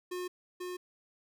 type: tone with echo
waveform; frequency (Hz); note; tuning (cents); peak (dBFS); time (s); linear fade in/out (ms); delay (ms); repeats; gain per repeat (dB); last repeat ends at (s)
square; 360; F#4; -47; -36; 0.11-0.28; 10; 490; 1; -2; 0.77
effects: none